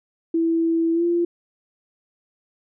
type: tone with pitch glide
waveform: sine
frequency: 330 to 344 Hz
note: E4 to F4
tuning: +2 to -26 cents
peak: -17 dBFS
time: 0.34-1.25 s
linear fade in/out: 5 ms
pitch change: +72 cents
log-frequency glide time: 0.93-1.04 s
effects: none